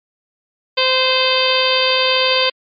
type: harmonic tone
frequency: 518 Hz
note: C5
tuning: 17 cents flat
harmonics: 1 / 2 / 3 / 4 / 5 / 6 / 7 / 8 / 9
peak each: -18 / -21 / -26 / -25 / -20 / -20 / -21 / -27 / -21 dBFS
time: 0.77-2.5 s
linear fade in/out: 10 ms
effects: MP3 32 kbps